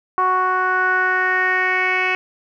10% pulse tone with low-pass filter sweep, 370 Hz, F#4, in tune, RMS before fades -18 dBFS, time 0.18-2.15 s, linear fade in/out 0 ms, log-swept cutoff 1100 to 2500 Hz, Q 4.6, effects none

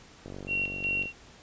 click train, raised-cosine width 2 ms, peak -27 dBFS, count 39, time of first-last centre 0.26-1.057 s, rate 47.7 Hz
sine tone with tremolo, 2741 Hz, F7, 33 cents flat, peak -26 dBFS, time 0.47-1.13 s, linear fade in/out 50 ms, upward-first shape square, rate 2.7 Hz, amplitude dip 60%
effects pink hiss -53 dBFS RMS until 1.42 s + resampled to 16000 Hz

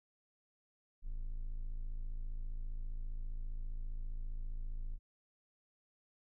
triangle tone, 27.5 Hz, A0, in tune, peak -35 dBFS, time 1.02-4.99 s, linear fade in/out 50 ms, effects none

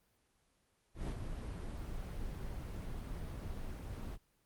brown noise with ADSR envelope, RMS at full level -36 dBFS, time 0.94-4.18 s, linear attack 140 ms, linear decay 62 ms, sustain -6 dB, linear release 41 ms, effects pink hiss -75 dBFS RMS until 4.45 s + Opus 24 kbps

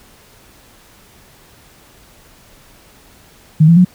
sine tone with pitch steps, 155.9 / 168.06 / 181.16 Hz, D#3 / E3 / F#3, +4 / +34 / -36 cents, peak -4 dBFS, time 3.6-3.849 s, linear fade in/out 10 ms, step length 83 ms, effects pink hiss -46 dBFS RMS until 3.94 s

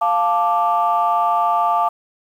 sine chord, D minor, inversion first, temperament equal, 698.5 / 880 / 1174.7 Hz, F5 / A5 / D6, 0 / 0 / 0 cents, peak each -18 dBFS, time 0.01-1.89 s, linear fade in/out 10 ms, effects tanh soft clip ceiling -7 dBFS + 8-bit

